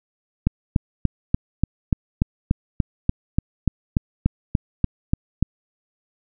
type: click train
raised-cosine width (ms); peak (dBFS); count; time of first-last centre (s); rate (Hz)
5; -4; 18; 0.47-5.426; 3.43
effects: none